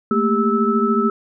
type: tone cluster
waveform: sine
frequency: 217.4 / 231.1 / 398.8 / 1308 Hz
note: A3 / A#3 / G4 / E6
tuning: -21 / -15 / +30 / -14 cents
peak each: -20 dBFS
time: 0.11-1.1 s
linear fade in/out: 2 ms
effects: none